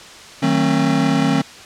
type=chord; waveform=square; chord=D# diminished seventh; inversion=none; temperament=just; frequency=155.56 / 186.68 / 224 / 268.8 Hz; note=D#3 / F#3 / A3 / C4; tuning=0 / +16 / +31 / +47 cents; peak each=-21 / -23 / -22 / -18 dBFS; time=0.42-1.42 s; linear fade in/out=10 ms; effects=white hiss -38 dBFS RMS until 1.65 s + low-pass 6000 Hz 12 dB/octave